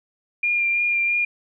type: tone with vibrato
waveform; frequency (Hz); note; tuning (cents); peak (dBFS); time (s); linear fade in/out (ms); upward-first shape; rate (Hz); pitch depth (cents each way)
sine; 2400; D7; +37; -18; 0.43-1.25; 5; sine; 3; 16
effects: none